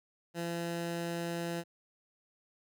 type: tone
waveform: 15% pulse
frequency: 170 Hz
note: F3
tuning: 46 cents flat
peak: -28 dBFS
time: 0.34-1.64 s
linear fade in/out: 50 ms
effects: none